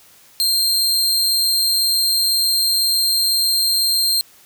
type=tone with amplitude modulation; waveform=sawtooth; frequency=4186 Hz; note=C8; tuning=in tune; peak=-10 dBFS; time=0.4-4.21 s; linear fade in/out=0 ms; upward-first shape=sine; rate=194 Hz; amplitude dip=45%; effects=white hiss -49 dBFS RMS until 4.45 s